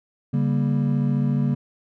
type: chord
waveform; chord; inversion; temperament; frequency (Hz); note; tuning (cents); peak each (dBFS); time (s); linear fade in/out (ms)
triangle; G diminished; second; just; 141.12 / 196 / 235.2; Db3 / G3 / Bb3; +31 / 0 / +16; -19 / -24 / -22; 0.33-1.55; 10
effects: none